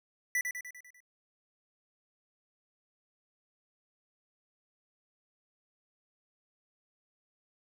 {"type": "tone with echo", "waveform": "square", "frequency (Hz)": 1975.5, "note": "B6", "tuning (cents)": 0, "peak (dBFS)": -28, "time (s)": [0.35, 0.41], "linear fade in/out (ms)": 2, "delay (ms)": 99, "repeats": 6, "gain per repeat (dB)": -5, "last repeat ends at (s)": 1.004, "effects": []}